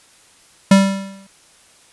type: tone with exponential decay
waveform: square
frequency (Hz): 195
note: G3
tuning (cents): -9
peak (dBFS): -5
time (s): 0.71-1.27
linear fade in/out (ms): 5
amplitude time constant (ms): 120
effects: white hiss -50 dBFS RMS until 1.92 s + resampled to 24000 Hz